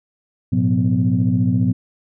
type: tone cluster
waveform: sine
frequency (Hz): 106.3 / 120.8 / 179.4 / 249.7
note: G#2 / B2 / F3 / B3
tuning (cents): +41 / -38 / +47 / +19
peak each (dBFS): -19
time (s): 0.52-1.73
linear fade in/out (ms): 10
effects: tanh soft clip ceiling -6 dBFS